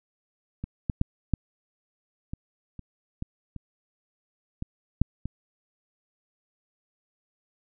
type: clicks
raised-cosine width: 5 ms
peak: -20 / -13 / -9 / -10 / -21 / -27 / -19 / -25 / -19 / -7 / -19 dBFS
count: 11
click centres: 0.64 / 0.898 / 1.014 / 1.337 / 2.335 / 2.793 / 3.224 / 3.563 / 4.624 / 5.016 / 5.256 s
effects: none